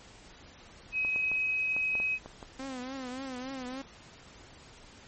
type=tone; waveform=sine; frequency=2539 Hz; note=D#7; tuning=34 cents sharp; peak=-27 dBFS; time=0.92-2.19 s; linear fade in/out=50 ms
type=clicks; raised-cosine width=1 ms; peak=-28 dBFS; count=8; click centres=1.049 / 1.161 / 1.316 / 1.765 / 1.953 / 2.001 / 2.26 / 2.428 s
type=tone with vibrato; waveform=sawtooth; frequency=259.3 Hz; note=C4; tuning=15 cents flat; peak=-33 dBFS; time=2.59-3.82 s; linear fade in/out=5 ms; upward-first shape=triangle; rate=3.5 Hz; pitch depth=96 cents each way
effects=pink hiss -53 dBFS RMS until 5.07 s + MP3 32 kbps